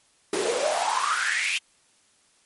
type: noise with high-pass filter sweep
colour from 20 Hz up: pink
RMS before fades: -25 dBFS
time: 0.33-1.58 s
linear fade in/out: 2 ms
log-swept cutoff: 350 to 2700 Hz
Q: 8.4
effects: white hiss -62 dBFS RMS until 2.45 s + MP3 48 kbps